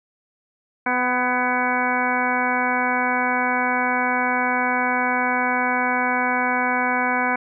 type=harmonic tone with a mistuned harmonic; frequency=250 Hz; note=B3; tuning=21 cents sharp; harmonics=1 / 2 / 3 / 4 / 5 / 6 / 7 / 8 / 9; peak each=-27 / -30 / -25 / -25 / -32 / -25 / -31 / -34 / -26 dBFS; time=0.86-7.36 s; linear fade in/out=5 ms; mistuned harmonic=7; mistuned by=-55 cents; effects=none